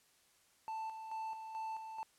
triangle tone with tremolo, 884 Hz, A5, 8 cents sharp, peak -37 dBFS, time 0.68-2.03 s, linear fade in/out 0 ms, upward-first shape square, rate 2.3 Hz, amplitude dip 50%, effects white hiss -70 dBFS RMS until 2.18 s + low-pass 11000 Hz 12 dB/octave

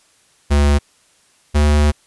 square tone pair in turn, 72.1 / 74.17 Hz, D2 / D2, -31 / +18 cents, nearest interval unison, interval 49 cents, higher second, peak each -11 dBFS, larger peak neither, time 0.5-0.79 / 1.54-1.92 s, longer second, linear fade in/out 20 ms, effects white hiss -55 dBFS RMS until 2.06 s + resampled to 24000 Hz

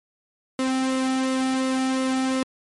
sawtooth tone with flanger, 261.6 Hz, C4, in tune, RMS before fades -23 dBFS, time 0.59-2.43 s, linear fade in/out 2 ms, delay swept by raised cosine 1.2 to 2 ms, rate 2.8 Hz, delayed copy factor -0.55, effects MP3 48 kbps

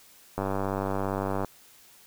click train, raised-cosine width 1 ms, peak -15 dBFS, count 105, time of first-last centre 0.38-1.447 s, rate 97.5 Hz, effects white hiss -55 dBFS RMS until 2.06 s

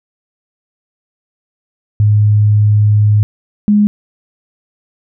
sine tone pair in turn, 105 / 207.6 Hz, G#2 / G#3, +19 / 0 cents, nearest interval octave, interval 1181 cents, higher second, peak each -6 dBFS, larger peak neither, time 2-3.23 / 3.68-3.87 s, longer first, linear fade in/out 0 ms, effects none

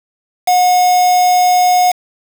triangle tone with quantisation, 725 Hz, F#5, 35 cents flat, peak -6 dBFS, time 0.47-1.92 s, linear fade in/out 10 ms, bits 3, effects none

